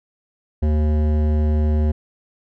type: tone with hard clipping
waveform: sine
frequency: 76 Hz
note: D#2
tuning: 40 cents flat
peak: -17 dBFS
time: 0.62-1.92 s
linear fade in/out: 10 ms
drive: 14 dB
effects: none